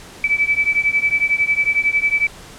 sine beating tone pair, 2300 / 2311 Hz, D7 / D7, -37 / -28 cents, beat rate 11 Hz, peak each -18 / -17 dBFS, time 0.24-2.27 s, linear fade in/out 2 ms, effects pink hiss -39 dBFS RMS until 2.58 s + low-pass 10000 Hz 12 dB/octave

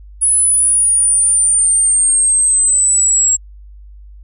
sine exponential sweep, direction down, 10220 to 7600 Hz, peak -9 dBFS, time 0.21-3.37 s, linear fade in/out 20 ms, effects added 50 Hz sine -34 dBFS peak until 4.23 s

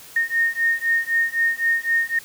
sine beating tone pair, 1840 / 1843.9 Hz, A#6 / A#6, -23 / -19 cents, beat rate 3.9 Hz, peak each -21 dBFS, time 0.16-2.19 s, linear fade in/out 5 ms, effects white hiss -43 dBFS RMS until 2.24 s

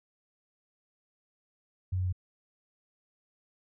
sine tone with pitch steps, 92.5 / 91.86 / 91.23 Hz, F#2 / F#2 / F#2, 0 / -12 / -24 cents, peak -27 dBFS, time 1.92-2.127 s, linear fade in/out 10 ms, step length 69 ms, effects none

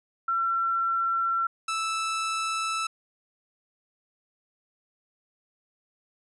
sine / sawtooth tone pair in turn, 1354 / 1316.2 Hz, E6 / E6, +46 / -3 cents, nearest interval unison, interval 49 cents, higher first, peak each -23 dBFS, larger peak neither, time 0.28-1.47 / 1.68-2.87 s, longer neither, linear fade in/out 5 ms, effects resampled to 24000 Hz

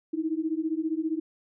sine beating tone pair, 311.1 / 326.1 Hz, D#4 / E4, 0 / -19 cents, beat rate 15 Hz, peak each -29 dBFS, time 0.13-1.2 s, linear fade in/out 10 ms, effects none

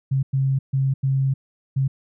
sine tone bursts at uneven times, 134.8 Hz, C#3, 48 cents flat, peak -17 dBFS, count 5, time 0.11-0.23 / 0.33-0.59 / 0.73-0.94 / 1.03-1.34 / 1.76-1.88 s, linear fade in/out 10 ms, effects none

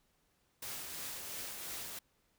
white noise with tremolo, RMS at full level -42 dBFS, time 0.62-1.99 s, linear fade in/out 5 ms, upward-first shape triangle, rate 2.9 Hz, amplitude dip 35%, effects pink hiss -75 dBFS RMS until 2.38 s

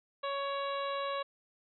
harmonic tone with a mistuned harmonic, 557 Hz, C#5, 8 cents sharp, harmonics 1 / 2 / 3 / 4 / 5 / 6 / 7, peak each -36 / -36 / -46 / -49 / -47 / -50 / -46 dBFS, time 0.23-1.23 s, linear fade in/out 10 ms, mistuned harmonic 4, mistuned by +19 cents, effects none

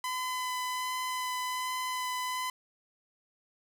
sawtooth tone with vibrato, 1010 Hz, B5, 39 cents sharp, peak -28 dBFS, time 0.04-2.5 s, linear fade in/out 2 ms, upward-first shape sine, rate 1.3 Hz, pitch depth 9 cents each way, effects none

